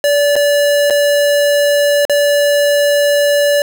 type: tone with dropouts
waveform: square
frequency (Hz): 578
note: D5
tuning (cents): -28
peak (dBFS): -10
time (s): 0.04-3.62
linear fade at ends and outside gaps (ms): 1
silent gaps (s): 0.356-0.363 / 0.9-0.906 / 2.052-2.096
effects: none